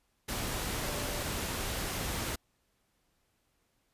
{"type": "tone in noise", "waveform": "sine", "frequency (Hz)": 585, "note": "D5", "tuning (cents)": -7, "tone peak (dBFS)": -43, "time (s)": [0.86, 1.23], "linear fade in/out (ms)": 10, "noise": "pink", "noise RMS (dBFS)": -35, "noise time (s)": [0.28, 2.36], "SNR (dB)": -11, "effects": ["pink hiss -75 dBFS RMS until 3.93 s", "resampled to 32000 Hz"]}